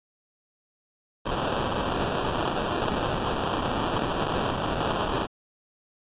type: noise with sample-and-hold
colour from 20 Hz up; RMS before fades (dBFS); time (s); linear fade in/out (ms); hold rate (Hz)
white; -27; 1.25-5.27; 20; 2100
effects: resampled to 8000 Hz